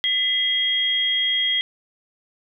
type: tone pair together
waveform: sine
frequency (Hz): 2018 / 3259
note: B6 / G#7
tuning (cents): +37 / -33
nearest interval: minor sixth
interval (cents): 830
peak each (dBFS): -25 / -19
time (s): 0.04-1.61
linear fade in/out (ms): 0
effects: none